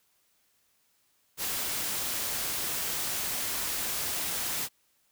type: noise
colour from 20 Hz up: white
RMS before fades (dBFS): -32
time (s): 1.37-4.69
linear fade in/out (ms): 50
effects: white hiss -70 dBFS RMS until 5.11 s